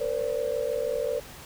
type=tone cluster; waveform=sine; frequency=463.2 / 509 / 576 Hz; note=A#4 / C5 / D5; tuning=-11 / -48 / -34 cents; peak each=-30 dBFS; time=0-1.2 s; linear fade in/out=10 ms; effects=pink hiss -45 dBFS RMS until 1.45 s